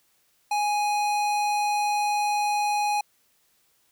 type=tone with hard clipping; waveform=sine; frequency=830.6 Hz; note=G#5; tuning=in tune; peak=-24 dBFS; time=0.51-3.01 s; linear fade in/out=5 ms; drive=18 dB; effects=white hiss -66 dBFS RMS until 3.91 s